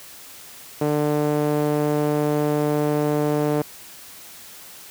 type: tone with band-pass filter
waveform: sawtooth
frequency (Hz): 148.8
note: D3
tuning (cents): +23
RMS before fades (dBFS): -21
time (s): 0.81-3.62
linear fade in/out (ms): 5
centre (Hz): 460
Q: 1.3
effects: white hiss -42 dBFS RMS until 4.9 s + high-pass 60 Hz 12 dB/octave

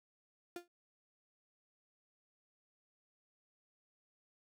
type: tone with exponential decay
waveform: 35% pulse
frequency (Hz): 349.2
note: F4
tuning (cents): 0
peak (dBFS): -38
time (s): 0.56-0.68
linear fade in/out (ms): 2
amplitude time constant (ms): 24
effects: none

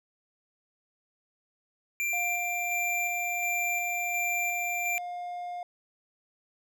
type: tone with tremolo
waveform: square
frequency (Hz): 2367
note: D7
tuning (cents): +13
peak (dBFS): -28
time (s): 2-4.98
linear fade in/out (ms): 0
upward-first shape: square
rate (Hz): 1.4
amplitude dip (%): 25
type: tone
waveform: triangle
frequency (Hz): 709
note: F5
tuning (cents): +26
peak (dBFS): -32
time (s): 2.13-5.63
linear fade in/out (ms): 2
effects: none

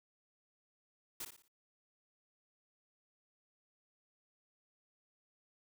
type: noise with echo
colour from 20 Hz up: white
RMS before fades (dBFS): -43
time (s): 1.2-1.25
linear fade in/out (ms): 5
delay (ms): 58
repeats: 4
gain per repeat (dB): -8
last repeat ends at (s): 1.482
effects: none

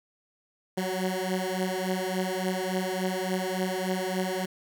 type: beating tone pair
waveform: 15% pulse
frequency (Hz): 184.4 / 187.9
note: F#3 / F#3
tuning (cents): -6 / +27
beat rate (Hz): 3.5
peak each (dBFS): -24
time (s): 0.77-4.46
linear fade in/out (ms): 10
effects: none

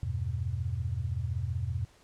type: chord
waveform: sine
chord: E minor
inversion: none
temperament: equal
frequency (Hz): 82.41 / 98 / 123.47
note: E2 / G2 / B2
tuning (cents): 0 / 0 / 0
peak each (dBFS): -34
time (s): 0.03-1.85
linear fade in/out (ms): 0
effects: pink hiss -61 dBFS RMS until 2.03 s + low-pass 9000 Hz 12 dB/octave

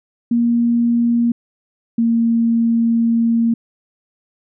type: tone pair in turn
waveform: sine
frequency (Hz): 235.8 / 230.8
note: A#3 / A#3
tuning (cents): +20 / -17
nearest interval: unison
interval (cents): 37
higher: first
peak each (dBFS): -12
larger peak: neither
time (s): 0.31-1.32 / 1.98-3.54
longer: second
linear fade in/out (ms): 5
effects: none

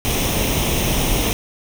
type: noise with comb filter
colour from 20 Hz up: pink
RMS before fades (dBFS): -19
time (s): 0.05-1.33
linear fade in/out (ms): 0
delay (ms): 0.33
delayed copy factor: +0.6
effects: none

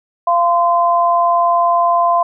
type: tone pair together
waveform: sine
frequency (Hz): 690.2 / 1030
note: F5 / C6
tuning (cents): -21 / -28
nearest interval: perfect fifth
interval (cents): 693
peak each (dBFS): -13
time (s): 0.27-2.23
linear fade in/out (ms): 5
effects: none

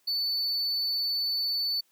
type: tone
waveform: triangle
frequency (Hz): 4491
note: C#8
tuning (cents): +22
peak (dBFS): -25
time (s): 0.07-1.81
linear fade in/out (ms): 10
effects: white hiss -68 dBFS RMS until 1.91 s + high-pass 150 Hz 12 dB/octave

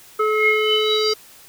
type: tone with low-pass filter sweep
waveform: square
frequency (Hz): 430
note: A4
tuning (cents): -40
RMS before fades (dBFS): -18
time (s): 0.19-1.14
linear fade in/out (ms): 10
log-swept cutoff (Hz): 1500 to 5100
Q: 9.8
effects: white hiss -46 dBFS RMS until 1.48 s

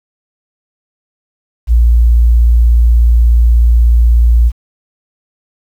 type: tone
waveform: sine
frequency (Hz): 58.27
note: A#1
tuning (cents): 0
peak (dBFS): -4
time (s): 1.67-4.52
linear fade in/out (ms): 50
effects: 7-bit

